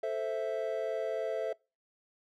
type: chord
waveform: triangle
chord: A minor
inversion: none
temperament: equal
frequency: 440 / 523.3 / 659.3 Hz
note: A4 / C5 / E5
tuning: 0 / 0 / 0 cents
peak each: -34 / -35 / -32 dBFS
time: 0.03-1.53 s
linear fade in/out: 5 ms
effects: noise-tail reverb RT60 0.3 s tail -25 dB re dry